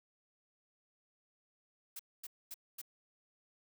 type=noise bursts; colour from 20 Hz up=blue; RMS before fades=-45 dBFS; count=4; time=1.96-2.816 s; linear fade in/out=5 ms; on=34 ms; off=240 ms; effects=none